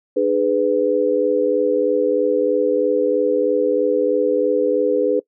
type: chord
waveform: sine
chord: G# diminished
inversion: second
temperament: just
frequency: 299 / 415.3 / 498.4 Hz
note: D4 / G#4 / B4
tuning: +31 / 0 / +16 cents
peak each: -22 / -19 / -17 dBFS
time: 0.16-5.2 s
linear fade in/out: 10 ms
effects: noise-tail reverb RT60 0.1 s tail -22 dB re dry